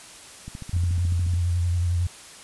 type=click train; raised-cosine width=5 ms; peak=-23 dBFS; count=13; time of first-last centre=0.48-1.337 s; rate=14 Hz
type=tone with vibrato; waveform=sine; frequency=87.31 Hz; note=F2; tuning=in tune; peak=-20 dBFS; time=0.73-2.07 s; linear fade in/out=5 ms; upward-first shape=triangle; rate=11 Hz; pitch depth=51 cents each way
effects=white hiss -44 dBFS RMS until 2.43 s + resampled to 24000 Hz